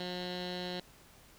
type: tone with low-pass filter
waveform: 15% pulse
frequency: 179.8 Hz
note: F#3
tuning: 49 cents flat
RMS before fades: -39 dBFS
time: 0-0.8 s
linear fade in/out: 2 ms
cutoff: 3900 Hz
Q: 6.1
effects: pink hiss -59 dBFS RMS until 1.38 s